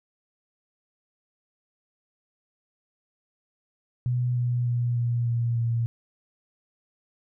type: tone with pitch steps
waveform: sine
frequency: 123.47 / 122.05 / 120.65 / 119.26 / 117.89 / 116.54 Hz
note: B2 / B2 / B2 / A#2 / A#2 / A#2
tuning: 0 / -20 / -40 / +40 / +20 / 0 cents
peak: -22 dBFS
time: 4.06-5.86 s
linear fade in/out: 0 ms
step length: 300 ms
effects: none